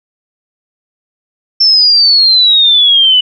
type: exponential sweep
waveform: sine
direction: down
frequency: 5390 to 2960 Hz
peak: -4 dBFS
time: 1.6-3.21 s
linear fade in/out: 10 ms
effects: none